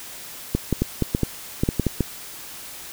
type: clicks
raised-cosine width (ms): 3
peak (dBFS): -6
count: 11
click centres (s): 0.55 / 0.727 / 0.82 / 1.023 / 1.149 / 1.233 / 1.635 / 1.689 / 1.797 / 1.867 / 2.007
effects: white hiss -38 dBFS RMS until 2.92 s